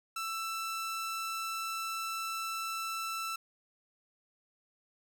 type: tone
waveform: sawtooth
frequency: 1329 Hz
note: E6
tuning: 14 cents sharp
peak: -31 dBFS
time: 0.16-3.36 s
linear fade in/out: 5 ms
effects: none